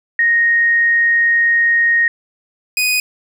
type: tone pair in turn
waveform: sine / sawtooth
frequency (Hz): 1864.7 / 2489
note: A#6 / D#7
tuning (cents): 0 / 0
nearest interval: perfect fourth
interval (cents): 500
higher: second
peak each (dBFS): -10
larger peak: neither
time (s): 0.19-2.08 / 2.77-3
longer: first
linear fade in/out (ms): 2
effects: none